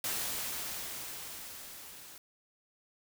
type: noise with level ramp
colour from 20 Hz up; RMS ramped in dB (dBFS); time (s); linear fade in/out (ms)
white; -34 to -51; 0.04-2.18; 2
effects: none